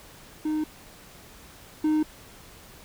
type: tone pair in turn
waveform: triangle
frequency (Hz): 308.2 / 308.2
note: D#4 / D#4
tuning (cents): -16 / -16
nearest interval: unison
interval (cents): 0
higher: neither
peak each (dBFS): -22 / -18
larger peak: second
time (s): 0.45-0.64 / 1.84-2.03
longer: neither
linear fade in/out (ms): 5
effects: pink hiss -49 dBFS RMS until 2.84 s